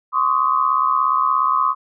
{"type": "tone cluster", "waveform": "sine", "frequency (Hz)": [1045, 1122, 1252], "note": ["C6", "C#6", "D#6"], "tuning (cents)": [-2, 21, 10], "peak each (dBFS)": -19, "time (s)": [0.12, 1.75], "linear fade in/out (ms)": 50, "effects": []}